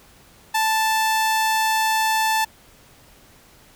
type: tone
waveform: sawtooth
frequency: 880 Hz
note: A5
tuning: in tune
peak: -14 dBFS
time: 0.54-2.45 s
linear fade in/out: 10 ms
effects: pink hiss -51 dBFS RMS until 3.75 s